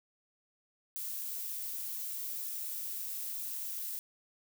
violet noise, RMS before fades -39 dBFS, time 0.96-3.99 s, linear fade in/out 0 ms, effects none

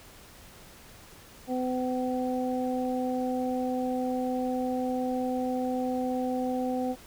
harmonic tone, 253.5 Hz, B3, 45 cents sharp, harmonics 1 / 2 / 3, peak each -29 / -32 / -34 dBFS, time 1.47-6.96 s, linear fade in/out 50 ms, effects pink hiss -51 dBFS RMS until 7.06 s

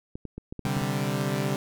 clicks, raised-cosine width 3 ms, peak -23 dBFS, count 8, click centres 0.155 / 0.253 / 0.38 / 0.525 / 0.593 / 0.667 / 0.768 / 0.818 s
sawtooth chord, C suspended second, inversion none, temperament equal, 130.81 / 146.83 / 196 Hz, C3 / D3 / G3, 0 / 0 / 0 cents, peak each -26 dBFS, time 0.65-1.56 s, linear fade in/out 0 ms
effects none

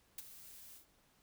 blue noise with ADSR envelope, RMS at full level -42 dBFS, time 0.18-0.86 s, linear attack 5 ms, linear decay 24 ms, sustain -13 dB, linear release 120 ms, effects pink hiss -71 dBFS RMS until 1.22 s

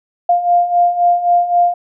sine beating tone pair, 698.5 / 702.3 Hz, F5 / F5, 0 / +10 cents, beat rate 3.8 Hz, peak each -16 / -11 dBFS, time 0.29-1.74 s, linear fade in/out 5 ms, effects none

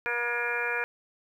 harmonic tone with a mistuned harmonic, 239.3 Hz, A#3, 46 cents sharp, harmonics 2 / 3 / 4 / 5 / 6 / 7 / 8 / 9 / 10, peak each -35 / -42 / -37 / -44 / -33 / -32 / -42 / -42 / -33 dBFS, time 0.06-0.84 s, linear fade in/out 0 ms, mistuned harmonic 8, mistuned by -56 cents, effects 10-bit

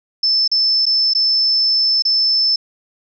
sine tone with dropouts, 5274 Hz, E8, in tune, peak -12 dBFS, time 0.23-2.56 s, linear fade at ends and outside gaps 5 ms, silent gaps 0.478-0.515 / 0.856-0.864 / 1.136-1.149 / 2.023-2.051 s, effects none

